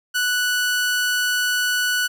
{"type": "tone", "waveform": "sawtooth", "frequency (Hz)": 1480, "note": "F#6", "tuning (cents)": 0, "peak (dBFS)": -15, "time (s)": [0.14, 2.08], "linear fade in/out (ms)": 20, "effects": []}